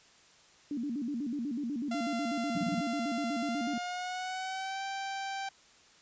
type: tone with vibrato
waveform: sine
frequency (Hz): 260.8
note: C4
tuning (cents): -5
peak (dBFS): -32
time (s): 0.71-3.78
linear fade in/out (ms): 2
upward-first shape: square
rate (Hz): 8.1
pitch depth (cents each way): 190
type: tone with pitch glide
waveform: sawtooth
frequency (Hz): 688 to 781.2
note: F5 to G5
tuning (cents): -26 to -6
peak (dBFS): -31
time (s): 1.91-5.49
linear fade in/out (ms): 5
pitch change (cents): +220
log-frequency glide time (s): 3.45-4.84
type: tone bursts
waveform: sine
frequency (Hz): 185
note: F#3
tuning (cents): 0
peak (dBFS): -30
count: 5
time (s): 2.55-2.804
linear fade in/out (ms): 5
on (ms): 30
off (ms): 26
effects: white hiss -60 dBFS RMS until 6.01 s + resampled to 16000 Hz